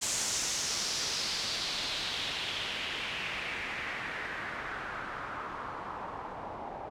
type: noise with low-pass filter sweep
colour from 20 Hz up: white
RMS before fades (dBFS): -36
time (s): 0.01-6.9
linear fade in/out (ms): 20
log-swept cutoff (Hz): 7400 to 770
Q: 2.5
effects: none